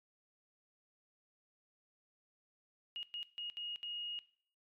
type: tone bursts at uneven times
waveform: sine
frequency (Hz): 2871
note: F7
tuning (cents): +47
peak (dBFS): -39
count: 5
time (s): 2.96-3.03 / 3.14-3.23 / 3.38-3.5 / 3.57-3.76 / 3.83-4.19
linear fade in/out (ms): 0
effects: noise-tail reverb RT60 0.5 s tail -17 dB re dry + MP3 96 kbps